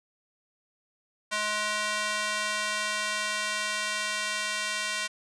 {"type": "tone with high-pass filter sweep", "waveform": "square", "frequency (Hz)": 211.3, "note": "G#3", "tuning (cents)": 30, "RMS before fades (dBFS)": -30, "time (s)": [1.31, 5.08], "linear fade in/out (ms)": 20, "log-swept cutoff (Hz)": [1200, 1800], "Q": 0.91, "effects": ["resampled to 22050 Hz"]}